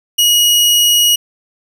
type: tone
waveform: sawtooth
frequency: 2900 Hz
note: F#7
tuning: 35 cents flat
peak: -5 dBFS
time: 0.18-1.16 s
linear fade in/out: 10 ms
effects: none